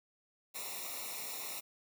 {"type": "noise with comb filter", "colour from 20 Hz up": "white", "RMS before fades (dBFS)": -42, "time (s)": [0.54, 1.61], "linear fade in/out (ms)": 20, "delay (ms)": 0.63, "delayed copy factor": -0.9, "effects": []}